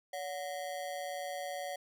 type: ring-modulated tone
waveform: square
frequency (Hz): 650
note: E5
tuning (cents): -24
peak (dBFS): -35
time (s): 0.13-1.76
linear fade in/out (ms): 5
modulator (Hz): 81
effects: none